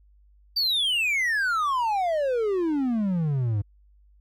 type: exponential sweep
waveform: triangle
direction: down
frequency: 4699 to 98 Hz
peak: -20 dBFS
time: 0.56-3.62 s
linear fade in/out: 10 ms
effects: added 50 Hz sine -54 dBFS peak until 4.2 s